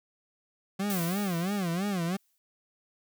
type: tone with vibrato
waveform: 40% pulse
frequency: 185.3 Hz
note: F#3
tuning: 3 cents sharp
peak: -27 dBFS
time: 0.79-2.17 s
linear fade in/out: 10 ms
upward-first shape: sine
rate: 3 Hz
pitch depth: 190 cents each way
type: noise with exponential decay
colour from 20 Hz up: blue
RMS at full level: -34 dBFS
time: 0.9-2.38 s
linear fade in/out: 0 ms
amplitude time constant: 320 ms
effects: none